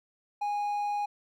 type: tone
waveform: triangle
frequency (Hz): 824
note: G#5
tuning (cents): -14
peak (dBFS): -26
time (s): 0.41-1.06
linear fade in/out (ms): 10
effects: none